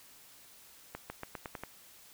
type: accelerating click train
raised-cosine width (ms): 0.5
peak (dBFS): -24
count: 7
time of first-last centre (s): 0.95-1.636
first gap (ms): 150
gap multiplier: 0.89
effects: white hiss -57 dBFS RMS until 2.13 s